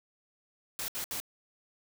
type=noise bursts; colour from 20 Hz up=white; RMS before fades=-36 dBFS; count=3; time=0.79-1.201 s; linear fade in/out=0 ms; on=91 ms; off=69 ms; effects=none